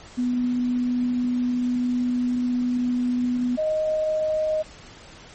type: tone pair in turn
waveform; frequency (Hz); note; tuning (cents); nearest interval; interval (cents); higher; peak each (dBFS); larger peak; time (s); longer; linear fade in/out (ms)
sine; 246.9 / 622.1; B3 / D#5; 0 / 0; octave + major third; 1600; second; -20; neither; 0.17-3.57 / 3.57-4.63; first; 20
effects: pink hiss -45 dBFS RMS until 5.34 s + MP3 32 kbps